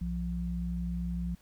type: tone pair together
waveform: sine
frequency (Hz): 61.74 / 174.63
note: B1 / F3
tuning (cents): 0 / 0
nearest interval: octave + tritone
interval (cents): 1800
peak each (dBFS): -34 / -33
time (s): 0.01-1.35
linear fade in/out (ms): 5
effects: pink hiss -64 dBFS RMS until 1.41 s